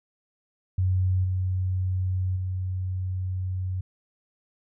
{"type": "tone with level steps", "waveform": "sine", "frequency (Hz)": 92.7, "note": "F#2", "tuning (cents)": 4, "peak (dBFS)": [-20, -23, -26], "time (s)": [0.78, 3.81], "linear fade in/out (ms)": 5, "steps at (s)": [1.24, 2.36], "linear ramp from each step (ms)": 5, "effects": []}